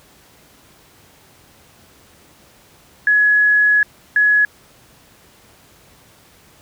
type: tone pair in turn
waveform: sine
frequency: 1687 / 1687 Hz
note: G#6 / G#6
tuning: +27 / +27 cents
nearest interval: unison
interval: 0 cents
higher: neither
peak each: -10 dBFS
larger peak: neither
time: 3.07-3.83 / 4.16-4.45 s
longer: first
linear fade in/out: 2 ms
effects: pink hiss -49 dBFS RMS until 6.61 s + high-pass 60 Hz 12 dB/octave